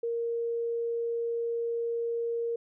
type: tone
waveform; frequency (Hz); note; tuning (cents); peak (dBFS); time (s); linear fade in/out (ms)
sine; 466.2; A#4; 0; -28; 0.03-2.56; 5
effects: none